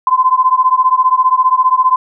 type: beating tone pair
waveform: sine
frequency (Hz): 1019 / 1034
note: C6 / C6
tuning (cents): -46 / -21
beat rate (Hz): 15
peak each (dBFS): -11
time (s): 0.07-1.96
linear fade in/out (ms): 2
effects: none